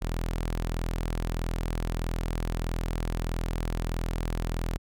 sawtooth tone, 41.58 Hz, E1, 16 cents sharp, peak -24 dBFS, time 0.01-4.78 s, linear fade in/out 20 ms, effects none

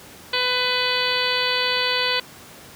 harmonic tone with a mistuned harmonic, 500 Hz, B4, 21 cents sharp, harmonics 1 / 2 / 3 / 4 / 5 / 6 / 7 / 8 / 9, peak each -28 / -28 / -28 / -28 / -28 / -28 / -28 / -28 / -28 dBFS, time 0.33-2.2 s, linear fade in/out 5 ms, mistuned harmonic 7, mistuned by -26 cents, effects pink hiss -43 dBFS RMS until 2.75 s + high-pass 100 Hz 12 dB/octave

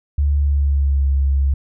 sine tone with pitch glide, 71.8 to 68.68 Hz, D2 to C#2, -39 to -15 cents, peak -13 dBFS, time 0.18-1.54 s, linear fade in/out 5 ms, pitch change -76 cents, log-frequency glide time 0.38-1.07 s, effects none

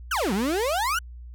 35% pulse exponential two-way sweep, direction down then up, 1640 to 180 to 1512 Hz, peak -21 dBFS, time 0.11-0.99 s, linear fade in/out 5 ms, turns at 0.33 s, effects added 60 Hz sine -38 dBFS peak until 1.34 s

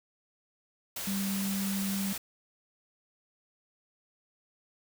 sine tone in noise, 196 Hz, G3, in tune, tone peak -30 dBFS, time 1.07-2.13 s, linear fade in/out 5 ms, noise white, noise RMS -37 dBFS, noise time 0.96-2.18 s, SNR +4 dB, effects none

